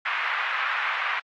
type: band-pass noise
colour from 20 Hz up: pink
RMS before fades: -27 dBFS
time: 0.05-1.2 s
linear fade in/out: 10 ms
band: 1100 to 2400 Hz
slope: 24 dB/octave
effects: AAC 48 kbps